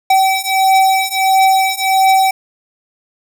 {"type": "beating tone pair", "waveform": "square", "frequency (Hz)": [766, 767.5], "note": ["G5", "G5"], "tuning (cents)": [-40, -37], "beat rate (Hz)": 1.5, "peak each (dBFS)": [-14, -13], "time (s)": [0.1, 2.31], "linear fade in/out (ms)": 5, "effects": []}